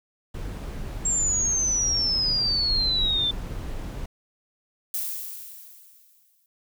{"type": "noise", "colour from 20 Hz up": "brown", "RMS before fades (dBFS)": -32, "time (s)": [0.34, 4.06], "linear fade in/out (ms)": 5}
{"type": "exponential sweep", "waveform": "sine", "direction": "down", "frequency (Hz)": [7520, 3517], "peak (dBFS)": -21, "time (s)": [1.05, 3.31], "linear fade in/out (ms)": 5}
{"type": "noise with exponential decay", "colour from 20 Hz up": "violet", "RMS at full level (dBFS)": -27, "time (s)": [4.94, 6.46], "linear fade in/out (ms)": 1, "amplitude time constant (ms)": 330}
{"effects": []}